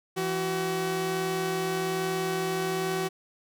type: tone pair together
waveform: sawtooth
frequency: 168.16 / 377.5 Hz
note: E3 / F#4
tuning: +35 / +35 cents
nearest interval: octave + major second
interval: 1400 cents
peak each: -29 / -24 dBFS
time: 0.16-3.09 s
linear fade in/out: 20 ms
effects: none